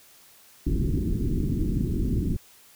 pink low-pass noise, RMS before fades -25 dBFS, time 0.66-2.37 s, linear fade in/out 10 ms, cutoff 360 Hz, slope 48 dB/octave, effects white hiss -54 dBFS RMS until 2.75 s

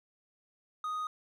triangle tone, 1244.5 Hz, D#6, in tune, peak -31 dBFS, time 0.84-1.07 s, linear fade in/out 2 ms, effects none

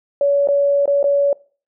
sine tone with dropouts, 566 Hz, C#5, 36 cents sharp, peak -12 dBFS, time 0.21-1.33 s, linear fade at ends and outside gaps 2 ms, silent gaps 0.474-0.486 / 0.857-0.877 / 1.029-1.041 s, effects noise-tail reverb RT60 0.4 s tail -23 dB re dry

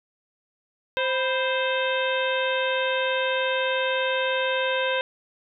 harmonic tone with a mistuned harmonic, 523.3 Hz, C5, in tune, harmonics 1 / 2 / 3 / 4 / 5 / 6 / 7, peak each -25 / -30 / -29 / -35 / -31 / -34 / -34 dBFS, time 0.97-5.01 s, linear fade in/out 0 ms, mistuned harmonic 2, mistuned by -98 cents, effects none

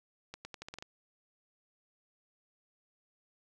accelerating click train, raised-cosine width 0.2 ms, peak -26 dBFS, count 8, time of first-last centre 0.34-0.825 s, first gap 110 ms, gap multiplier 0.84, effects none

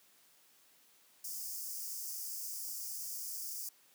white high-pass noise, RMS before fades -42 dBFS, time 1.24-3.69 s, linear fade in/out 5 ms, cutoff 4800 Hz, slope 96 dB/octave, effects white hiss -66 dBFS RMS until 3.94 s + high-pass 150 Hz 12 dB/octave

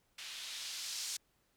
violet noise with low-pass filter sweep, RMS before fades -43 dBFS, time 0.18-1.17 s, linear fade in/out 5 ms, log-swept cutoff 3000 to 5700 Hz, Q 1.3, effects pink hiss -75 dBFS RMS until 1.56 s

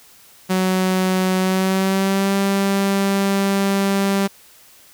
sawtooth tone with pitch glide, 186.4 to 196.8 Hz, F#3 to G3, +13 to +7 cents, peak -12 dBFS, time 0.49-4.28 s, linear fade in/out 20 ms, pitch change +94 cents, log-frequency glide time 1.38-2.34 s, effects white hiss -48 dBFS RMS until 4.93 s

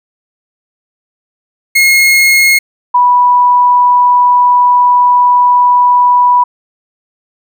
40% pulse / sine tone pair in turn, 2157 / 982.7 Hz, C#7 / B5, -48 / -9 cents, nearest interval octave + major second, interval 1361 cents, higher first, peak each -4 dBFS, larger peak neither, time 1.75-2.59 / 2.94-6.44 s, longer second, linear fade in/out 10 ms, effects none

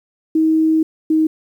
sine tone pair in turn, 317.6 / 314.9 Hz, D#4 / D#4, +36 / +21 cents, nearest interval unison, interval 15 cents, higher first, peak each -11 dBFS, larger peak neither, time 0.35-0.83 / 1.1-1.27 s, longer first, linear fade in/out 5 ms, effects 8-bit

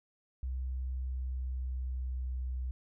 sine tone with pitch glide, 64.3 to 63.34 Hz, C2 to B1, -30 to +44 cents, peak -33 dBFS, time 0.43-2.71 s, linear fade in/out 0 ms, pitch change -26 cents, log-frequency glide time 0.71-2.41 s, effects none

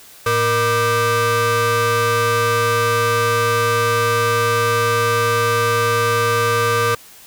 30% pulse ring-modulated tone, 360 Hz, F#4, 47 cents flat, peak -9 dBFS, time 0.26-6.95 s, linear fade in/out 5 ms, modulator 830 Hz, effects white hiss -43 dBFS RMS until 7.26 s

